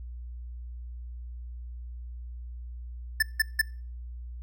square tone bursts, 1760 Hz, A6, in tune, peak -20 dBFS, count 3, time 3.2-3.615 s, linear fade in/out 5 ms, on 25 ms, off 170 ms, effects noise-tail reverb RT60 0.4 s tail -24 dB re dry + added 60 Hz sine -37 dBFS peak until 4.42 s

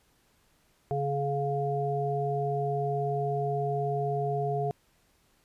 harmonic tone, 140.6 Hz, C#3, 25 cents sharp, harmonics 1 / 3 / 5, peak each -31 / -31 / -31 dBFS, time 0.91-4.71 s, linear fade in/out 0 ms, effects pink hiss -67 dBFS RMS until 5.44 s + resampled to 32000 Hz

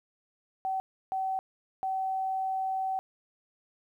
sine tone bursts at uneven times, 763 Hz, G5, 47 cents flat, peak -28 dBFS, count 3, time 0.65-0.8 / 1.12-1.39 / 1.83-2.99 s, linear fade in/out 0 ms, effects 11-bit

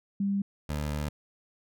sine / 20% pulse tone pair in turn, 198.7 / 74.27 Hz, G3 / D2, +24 / +20 cents, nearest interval octave + perfect fourth, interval 1704 cents, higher first, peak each -25 dBFS, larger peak neither, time 0.2-0.42 / 0.69-1.09 s, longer second, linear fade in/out 5 ms, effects none

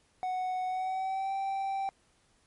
triangle tone with pitch glide, 740 to 779.5 Hz, F#5 to G5, 0 to -10 cents, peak -28 dBFS, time 0.23-1.89 s, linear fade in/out 0 ms, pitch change +90 cents, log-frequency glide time 0.67-1.33 s, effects pink hiss -68 dBFS RMS until 2.46 s + MP3 48 kbps

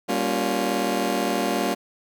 20% pulse chord, G half-diminished seventh, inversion none, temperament just, 196 / 235.2 / 282.2 / 352.8 Hz, G3 / Bb3 / Db4 / F4, 0 / +16 / +31 / +18 cents, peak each -23 dBFS, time 0.08-1.75 s, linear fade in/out 20 ms, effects none

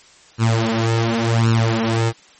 sawtooth tone with flanger, 114.1 Hz, A#2, 37 cents flat, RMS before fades -17 dBFS, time 0.38-2.13 s, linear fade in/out 50 ms, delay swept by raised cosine 0.72 to 6.52 ms, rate 0.9 Hz, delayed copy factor +1, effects white hiss -48 dBFS RMS until 2.39 s + MP3 32 kbps

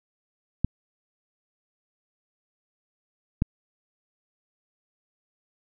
clicks, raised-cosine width 5 ms, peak -9 dBFS, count 2, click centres 0.646 / 3.421 s, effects none

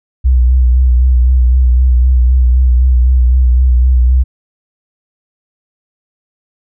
sine tone with vibrato, 62.5 Hz, B1, 21 cents sharp, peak -5 dBFS, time 0.24-4.24 s, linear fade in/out 20 ms, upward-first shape sine, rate 3.9 Hz, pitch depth 47 cents each way, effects none

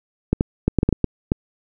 clicks, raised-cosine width 3 ms, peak -3 dBFS, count 9, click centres 0.33 / 0.409 / 0.68 / 0.787 / 0.831 / 0.89 / 0.927 / 1.043 / 1.319 s, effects none

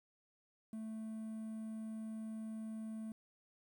triangle tone with quantisation, 220 Hz, A3, in tune, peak -40 dBFS, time 0.73-3.12 s, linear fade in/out 2 ms, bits 11, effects none

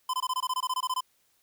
square tone bursts, 1021 Hz, C6, 43 cents flat, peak -27 dBFS, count 14, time 0.09-1.007 s, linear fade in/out 5 ms, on 46 ms, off 21 ms, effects white hiss -69 dBFS RMS until 1.42 s

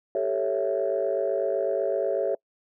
sine chord, A dominant seventh, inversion third, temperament equal, 392 / 440 / 554.4 / 659.3 Hz, G4 / A4 / C#5 / E5, 0 / 0 / 0 / 0 cents, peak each -29 / -29 / -26 / -28 dBFS, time 0.15-2.35 s, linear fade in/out 2 ms, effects noise-tail reverb RT60 0.1 s tail -26 dB re dry + tanh soft clip ceiling -15 dBFS

